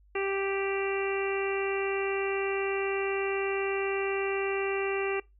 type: harmonic tone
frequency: 392 Hz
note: G4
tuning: in tune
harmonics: 1 / 2 / 3 / 4 / 5 / 6 / 7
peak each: -29 / -38 / -39 / -42 / -39 / -39 / -38 dBFS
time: 0.15-5.2 s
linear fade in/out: 5 ms
effects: noise-tail reverb RT60 0.2 s tail -22 dB re dry + added 50 Hz sine -57 dBFS peak until 5.39 s